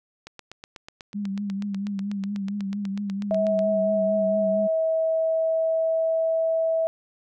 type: click train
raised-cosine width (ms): 0.2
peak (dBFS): -22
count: 28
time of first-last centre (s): 0.27-3.591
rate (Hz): 8.13
type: tone with vibrato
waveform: sine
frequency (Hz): 200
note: G3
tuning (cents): +35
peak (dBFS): -26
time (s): 1.14-4.68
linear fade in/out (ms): 20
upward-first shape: triangle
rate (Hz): 4.4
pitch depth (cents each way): 59
type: tone with pitch glide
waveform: sine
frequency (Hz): 645 to 651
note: E5 to E5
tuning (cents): -38 to -22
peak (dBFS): -20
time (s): 3.31-6.87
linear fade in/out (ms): 0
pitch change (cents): +16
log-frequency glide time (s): 4.8-6.46
effects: none